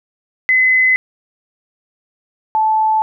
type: tone pair in turn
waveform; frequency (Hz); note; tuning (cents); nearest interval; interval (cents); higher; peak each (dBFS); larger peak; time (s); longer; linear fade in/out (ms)
sine; 2031 / 872.4; B6 / A5; +48 / -15; octave + minor third; 1463; first; -9 / -11; first; 0.49-0.96 / 2.55-3.02; neither; 0
effects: none